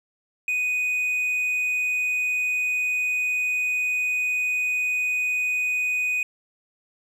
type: tone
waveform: triangle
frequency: 2489 Hz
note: D#7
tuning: in tune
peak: -20 dBFS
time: 0.48-6.23 s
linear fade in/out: 2 ms
effects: none